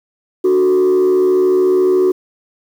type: tone with frequency modulation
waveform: sine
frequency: 370 Hz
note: F#4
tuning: in tune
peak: -7 dBFS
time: 0.44-2.12 s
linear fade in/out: 10 ms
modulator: 73.9 Hz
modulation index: 0.48
effects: tanh soft clip ceiling -8 dBFS + 7-bit